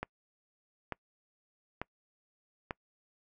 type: click train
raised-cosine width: 0.5 ms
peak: -20 dBFS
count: 4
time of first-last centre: 0.03-2.709 s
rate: 1.12 Hz
effects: noise-tail reverb RT60 0.1 s tail -26 dB re dry